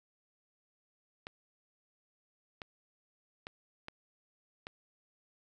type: clicks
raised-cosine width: 0.3 ms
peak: -26 dBFS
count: 5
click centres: 1.269 / 2.618 / 3.469 / 3.884 / 4.669 s
effects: none